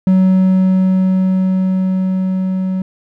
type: tone with level ramp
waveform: triangle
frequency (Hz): 187.4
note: F#3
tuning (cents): +22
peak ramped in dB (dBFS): -5 to -13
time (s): 0.07-2.82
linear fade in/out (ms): 2
effects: none